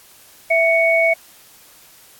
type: tone pair together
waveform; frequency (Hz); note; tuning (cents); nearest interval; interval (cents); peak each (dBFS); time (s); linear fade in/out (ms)
sine; 661 / 2226; E5 / C#7; +5 / +7; octave + major sixth; 2102; -15; 0.5-1.14; 10
effects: white hiss -47 dBFS RMS until 2.19 s + AAC 64 kbps